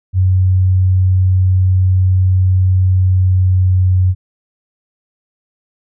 sine tone with pitch glide, 93 to 92.25 Hz, F#2 to F#2, +9 to -5 cents, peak -8 dBFS, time 0.13-4.15 s, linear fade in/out 50 ms, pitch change -14 cents, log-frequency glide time 2.85-3.99 s, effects none

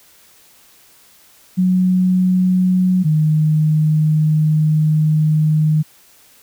sine tone pair in turn, 183.7 / 154.47 Hz, F#3 / D#3, -12 / -12 cents, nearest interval minor third, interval 300 cents, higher first, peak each -11 dBFS, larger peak neither, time 1.57-3.04 / 3.04-5.83 s, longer second, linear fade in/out 20 ms, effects white hiss -49 dBFS RMS until 6.42 s

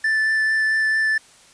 triangle tone with vibrato, 1760 Hz, A6, in tune, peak -15 dBFS, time 0.04-1.18 s, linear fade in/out 5 ms, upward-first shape triangle, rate 4.5 Hz, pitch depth 10 cents each way, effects white hiss -50 dBFS RMS until 1.53 s + resampled to 22050 Hz

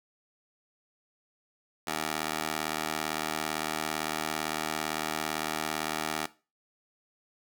15% pulse tone with high-pass filter, 77.78 Hz, D#2, in tune, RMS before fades -33 dBFS, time 1.87-6.26 s, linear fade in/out 5 ms, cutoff 520 Hz, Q 0.56, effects noise-tail reverb RT60 0.3 s tail -17 dB re dry

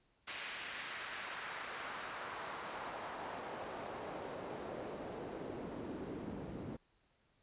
pink noise with band-pass filter sweep, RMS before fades -45 dBFS, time 0.27-6.77 s, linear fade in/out 10 ms, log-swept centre 2400 to 240 Hz, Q 1.2, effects pink hiss -75 dBFS RMS until 7.42 s + resampled to 8000 Hz

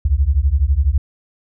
sine beating tone pair, 64 / 76 Hz, C2 / D#2, -38 / -40 cents, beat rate 12 Hz, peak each -15 dBFS, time 0.05-0.98 s, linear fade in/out 5 ms, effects none

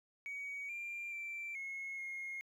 triangle tone with pitch steps, 2256 / 2382 / 2345 / 2172 / 2148 Hz, C#7 / D7 / D7 / C#7 / C7, +30 / +24 / -3 / -36 / +45 cents, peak -38 dBFS, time 0.26-2.41 s, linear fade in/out 0 ms, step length 430 ms, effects tanh soft clip ceiling -37 dBFS

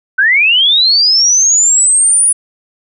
sine linear sweep, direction up, 1480 to 9850 Hz, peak -6 dBFS, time 0.18-2.33 s, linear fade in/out 10 ms, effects none

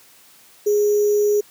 sine tone with sample-and-hold, 415.3 Hz, G#4, in tune, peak -14 dBFS, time 0.66-1.41 s, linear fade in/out 10 ms, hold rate 6300 Hz, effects white hiss -50 dBFS RMS until 1.5 s + high-pass 100 Hz 12 dB/octave

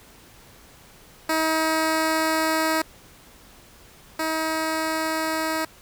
10% pulse tone pair in turn, 318.3 / 318.3 Hz, D#4 / D#4, +39 / +39 cents, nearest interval unison, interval 0 cents, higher neither, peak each -12 / -15 dBFS, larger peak first, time 1.29-2.82 / 4.19-5.65 s, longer first, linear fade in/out 5 ms, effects pink hiss -50 dBFS RMS until 5.81 s

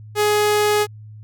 sawtooth tone, 418.7 Hz, G#4, 14 cents sharp, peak -11 dBFS, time 0.15-0.87 s, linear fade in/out 50 ms, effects added 107 Hz sine -36 dBFS peak until 1.23 s

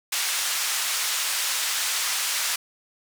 white band-pass noise, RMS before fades -26 dBFS, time 0.12-2.56 s, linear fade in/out 5 ms, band 1100 to 8800 Hz, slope 12 dB/octave, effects none

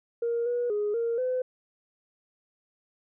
sine tone with pitch steps, 468.7 / 483.5 / 415.9 / 464.9 / 508 Hz, A#4 / B4 / G#4 / A#4 / B4, +9 / -37 / +2 / -5 / +49 cents, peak -24 dBFS, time 0.22-1.42 s, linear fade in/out 5 ms, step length 240 ms, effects tanh soft clip ceiling -21 dBFS

